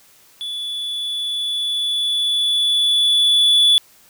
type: tone with level ramp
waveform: triangle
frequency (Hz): 3443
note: A7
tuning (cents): -38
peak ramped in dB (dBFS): -23 to -8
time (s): 0.41-3.78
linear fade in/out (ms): 0
effects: white hiss -51 dBFS RMS until 4.09 s